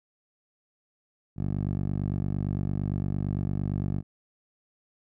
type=tone with band-pass filter; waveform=10% pulse; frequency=48.8 Hz; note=G1; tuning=7 cents flat; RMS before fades=-29 dBFS; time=1.36-4.03 s; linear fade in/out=50 ms; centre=130 Hz; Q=1; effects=none